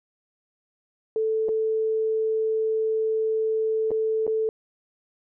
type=tone with dropouts; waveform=sine; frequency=440 Hz; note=A4; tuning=in tune; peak=-21 dBFS; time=1.16-4.49 s; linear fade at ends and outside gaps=1 ms; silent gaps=1.485-1.49 / 3.907-3.915 / 4.267-4.277 s; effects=none